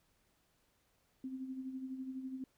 sine tone with tremolo, 261.6 Hz, C4, in tune, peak -38 dBFS, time 1.24-2.44 s, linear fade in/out 2 ms, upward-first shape sine, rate 12 Hz, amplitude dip 55%, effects pink hiss -75 dBFS RMS until 2.57 s

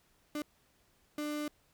35% pulse tone bursts at uneven times, 297.8 Hz, D4, 24 cents sharp, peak -33 dBFS, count 2, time 0.35-0.42 / 1.18-1.48 s, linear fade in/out 2 ms, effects pink hiss -70 dBFS RMS until 1.73 s

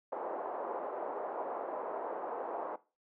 pink band-pass noise, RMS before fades -39 dBFS, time 0.12-2.76 s, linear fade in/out 5 ms, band 430 to 990 Hz, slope 24 dB/octave, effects noise-tail reverb RT60 0.3 s tail -18 dB re dry

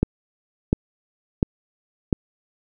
click train, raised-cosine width 3 ms, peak -4 dBFS, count 4, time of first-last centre 0.03-2.128 s, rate 1.43 Hz, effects none

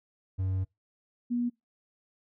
triangle / sine tone pair in turn, 94.4 / 241.3 Hz, F#2 / B3, +35 / -40 cents, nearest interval octave + major third, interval 1625 cents, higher second, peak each -25 / -26 dBFS, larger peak first, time 0.38-0.65 / 1.3-1.5 s, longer first, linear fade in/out 20 ms, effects noise-tail reverb RT60 0.2 s tail -25 dB re dry

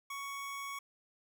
25% pulse tone, 1114 Hz, C#6, 8 cents sharp, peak -36 dBFS, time 0.1-0.79 s, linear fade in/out 5 ms, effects none

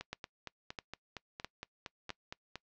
two click trains, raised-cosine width 0.2 ms, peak -24 / -21 dBFS, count 12 / 4, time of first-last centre 0.01-2.556 / 0.13-2.104 s, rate 4.32 / 1.52 Hz, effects noise-tail reverb RT60 0.1 s tail -23 dB re dry + low-pass 5000 Hz 12 dB/octave

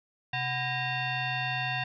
sine tone with frequency modulation, 1001 Hz, B5, 23 cents sharp, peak -28 dBFS, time 0.33-1.84 s, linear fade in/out 5 ms, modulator 871 Hz, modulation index 2.8, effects none

